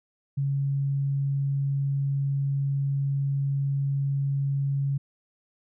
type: tone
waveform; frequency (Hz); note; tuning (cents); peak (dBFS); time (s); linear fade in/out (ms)
sine; 138.9; C#3; +4; -23; 0.37-4.98; 10
effects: none